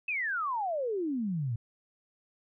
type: exponential sweep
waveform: sine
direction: down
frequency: 2637 to 108.6 Hz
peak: -29 dBFS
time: 0.08-1.56 s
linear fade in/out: 5 ms
effects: none